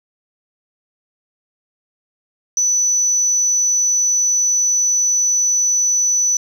sine tone, 5970 Hz, F#8, 15 cents sharp, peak -12 dBFS, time 2.57-6.37 s, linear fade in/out 2 ms, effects tanh soft clip ceiling -9 dBFS + 7-bit

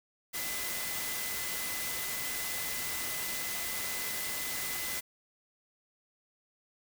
sine tone in noise, 2020 Hz, B6, 39 cents sharp, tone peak -42 dBFS, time 0.33-5.01 s, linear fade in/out 20 ms, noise white, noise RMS -36 dBFS, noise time 0.33-5.01 s, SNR -9 dB, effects none

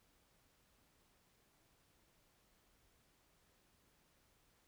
silence, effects pink hiss -74 dBFS RMS until 4.67 s

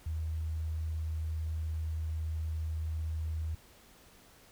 sine tone, 79.4 Hz, D#2, 36 cents sharp, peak -32 dBFS, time 0.06-3.55 s, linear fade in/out 5 ms, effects pink hiss -59 dBFS RMS until 4.51 s

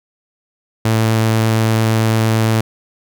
sawtooth tone, 111.4 Hz, A2, 22 cents sharp, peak -8 dBFS, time 0.85-2.61 s, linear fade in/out 5 ms, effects none

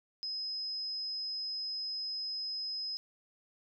sine tone, 5080 Hz, D#8, 35 cents sharp, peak -35 dBFS, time 0.23-2.97 s, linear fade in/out 0 ms, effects none

